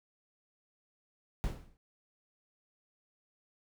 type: noise with exponential decay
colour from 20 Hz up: brown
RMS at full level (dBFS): -30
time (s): 1.44-1.77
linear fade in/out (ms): 0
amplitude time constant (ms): 70
effects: none